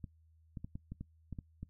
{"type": "clicks", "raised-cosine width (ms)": 5, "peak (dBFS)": -30, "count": 9, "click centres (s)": [0.042, 0.572, 0.645, 0.755, 0.92, 1.01, 1.327, 1.388, 1.63], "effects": ["noise-tail reverb RT60 0.1 s tail -21 dB re dry", "added 80 Hz sine -63 dBFS peak until 1.69 s"]}